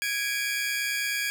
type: tone cluster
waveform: sawtooth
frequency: 1655 / 2305 / 2434 Hz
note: G#6 / D7 / D#7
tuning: -6 / -33 / -39 cents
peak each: -26 / -28 / -30 dBFS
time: 0.02-1.3 s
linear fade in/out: 0 ms
effects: none